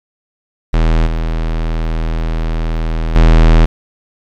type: tone with level steps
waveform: square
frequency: 40.51 Hz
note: E1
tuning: 29 cents flat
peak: -9 / -15 / -5 dBFS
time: 0.73-3.66 s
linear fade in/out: 10 ms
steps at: 1.06 / 3.15 s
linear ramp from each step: 10 ms
effects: low-pass 4000 Hz 12 dB/octave + 7-bit